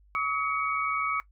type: tone cluster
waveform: sine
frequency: 1136 / 1276 / 2244 Hz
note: C#6 / D#6 / C#7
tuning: +42 / +43 / +21 cents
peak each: -31 / -29 / -31 dBFS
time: 0.15-1.2 s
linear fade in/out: 0 ms
effects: noise-tail reverb RT60 0.1 s tail -18 dB re dry + added 50 Hz sine -56 dBFS peak until 1.31 s